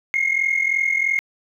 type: tone pair together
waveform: sine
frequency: 2126 / 2169 Hz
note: C7 / C#7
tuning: +27 / -38 cents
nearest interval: unison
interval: 35 cents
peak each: -19 dBFS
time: 0.14-1.19 s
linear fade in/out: 0 ms
effects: tanh soft clip ceiling -12 dBFS + 9-bit